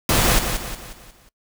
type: noise with echo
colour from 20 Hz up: pink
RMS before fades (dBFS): -17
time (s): 0.09-0.39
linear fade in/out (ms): 2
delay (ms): 180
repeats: 5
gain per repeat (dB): -7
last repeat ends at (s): 1.29
effects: noise-tail reverb RT60 0.1 s tail -21 dB re dry